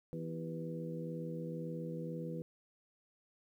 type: harmonic tone with a mistuned harmonic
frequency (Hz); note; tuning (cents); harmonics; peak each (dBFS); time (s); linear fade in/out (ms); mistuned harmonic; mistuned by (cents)
82; E2; -9; 2 / 3 / 4 / 5 / 6; -41 / -48 / -47 / -51 / -45; 0.13-2.42; 0; 5; -65
effects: 12-bit